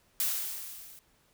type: noise with level ramp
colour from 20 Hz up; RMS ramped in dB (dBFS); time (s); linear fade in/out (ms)
blue; -28 to -52; 0.2-0.99; 0
effects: pink hiss -67 dBFS RMS until 1.33 s